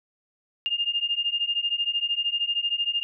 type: beating tone pair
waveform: sine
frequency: 2812 / 2825 Hz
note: F7 / F7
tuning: +11 / +19 cents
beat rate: 13 Hz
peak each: -27 / -26 dBFS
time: 0.66-3.03 s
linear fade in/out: 0 ms
effects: none